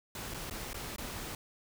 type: noise with dropouts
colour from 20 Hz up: pink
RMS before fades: -41 dBFS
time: 0.15-1.35 s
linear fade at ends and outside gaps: 2 ms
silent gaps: 0.339-0.343 / 0.499-0.509 / 0.732-0.743 / 0.962-0.982 s
effects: none